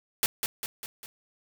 white noise with echo, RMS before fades -24 dBFS, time 0.23-0.26 s, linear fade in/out 0 ms, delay 200 ms, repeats 4, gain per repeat -5 dB, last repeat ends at 1.06 s, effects none

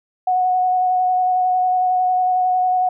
sine tone with vibrato, 735 Hz, F#5, 12 cents flat, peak -14 dBFS, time 0.27-2.89 s, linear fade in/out 5 ms, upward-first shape square, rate 11 Hz, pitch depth 11 cents each way, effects none

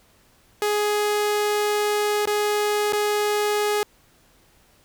sawtooth tone with dropouts, 417.1 Hz, G#4, 7 cents sharp, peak -16 dBFS, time 0.62-3.83 s, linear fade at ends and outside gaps 1 ms, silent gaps 2.255-2.273 / 2.924-2.932 s, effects pink hiss -58 dBFS RMS until 4.84 s

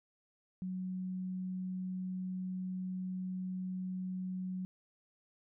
sine tone, 185 Hz, F#3, in tune, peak -36 dBFS, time 0.62-4.65 s, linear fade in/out 0 ms, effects none

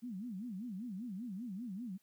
sine tone with vibrato, 214.2 Hz, A3, 46 cents flat, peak -40 dBFS, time 0.02-1.98 s, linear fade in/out 20 ms, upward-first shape sine, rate 5.1 Hz, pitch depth 280 cents each way, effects white hiss -75 dBFS RMS until 2.02 s

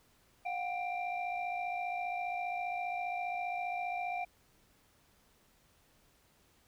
sine tone cluster, 716 / 771 / 2364 Hz, F5 / G5 / D7, +43 / -29 / +11 cents, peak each -35 / -40 / -40 dBFS, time 0.45-4.25 s, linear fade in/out 10 ms, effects tanh soft clip ceiling -28 dBFS + pink hiss -68 dBFS RMS until 6.67 s

